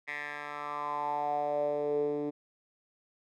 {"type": "tone with band-pass filter sweep", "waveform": "10% pulse", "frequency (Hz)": 146.83, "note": "D3", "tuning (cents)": 0, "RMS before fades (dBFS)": -33, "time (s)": [0.07, 2.31], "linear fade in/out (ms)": 20, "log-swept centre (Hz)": [2000, 340], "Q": 5.7, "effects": []}